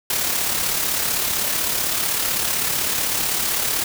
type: noise with amplitude modulation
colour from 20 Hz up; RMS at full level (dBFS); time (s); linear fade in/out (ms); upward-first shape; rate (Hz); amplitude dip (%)
white; -20; 0.1-3.84; 2; sine; 35.8; 40
effects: none